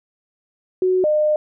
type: tone pair in turn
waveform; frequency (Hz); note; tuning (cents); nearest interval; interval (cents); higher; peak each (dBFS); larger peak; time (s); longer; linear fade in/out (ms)
sine; 370 / 607; F#4 / D#5; 0 / -43; major sixth; 857; second; -14; neither; 0.82-1.04 / 1.04-1.36; second; 2
effects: none